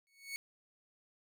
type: tone with exponential growth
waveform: sawtooth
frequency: 2217 Hz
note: C#7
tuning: in tune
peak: -33 dBFS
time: 0.07-0.36 s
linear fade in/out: 0 ms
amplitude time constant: 61 ms
effects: none